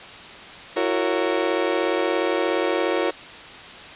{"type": "chord", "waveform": "35% pulse", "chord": "F# dominant seventh", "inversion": "third", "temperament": "just", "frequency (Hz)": [333, 370, 462.5, 555], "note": ["E4", "F#4", "A#4", "C#5"], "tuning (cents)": [18, 0, -14, 2], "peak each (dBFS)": -24, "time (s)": [0.76, 3.11], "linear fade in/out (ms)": 10, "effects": ["white hiss -39 dBFS RMS until 3.95 s", "resampled to 8000 Hz"]}